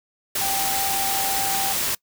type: tone in noise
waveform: sine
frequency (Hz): 784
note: G5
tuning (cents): 0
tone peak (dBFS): -26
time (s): 0.41-1.73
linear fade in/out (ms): 5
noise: white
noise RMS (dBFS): -24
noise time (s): 0.35-1.95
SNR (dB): -5
effects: noise-tail reverb RT60 0.1 s tail -24 dB re dry